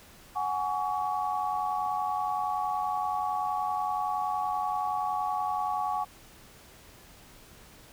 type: chord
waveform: sine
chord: F# suspended second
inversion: none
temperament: equal with one note detuned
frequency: 740 / 830.6 / 1128.8 Hz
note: F#5 / G#5 / C#6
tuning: 0 / 0 / +31 cents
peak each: -32 / -31 / -32 dBFS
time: 0.35-6.05 s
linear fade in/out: 20 ms
effects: pink hiss -53 dBFS RMS until 7.92 s